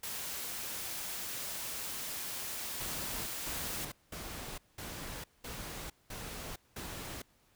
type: noise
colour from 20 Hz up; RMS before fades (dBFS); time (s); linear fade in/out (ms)
white; -40; 0.03-3.85; 5
type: noise bursts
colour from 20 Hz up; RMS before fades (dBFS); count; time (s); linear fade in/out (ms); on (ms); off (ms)
pink; -43; 7; 2.8-7.22; 5; 460; 200
effects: pink hiss -69 dBFS RMS until 7.55 s